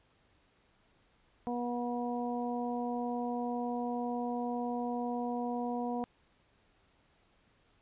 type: harmonic tone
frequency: 242 Hz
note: B3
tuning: 35 cents flat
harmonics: 1 / 2 / 3 / 4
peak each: -35 / -39 / -38 / -43 dBFS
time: 1.47-6.04 s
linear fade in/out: 0 ms
effects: pink hiss -69 dBFS RMS until 7.81 s + resampled to 8000 Hz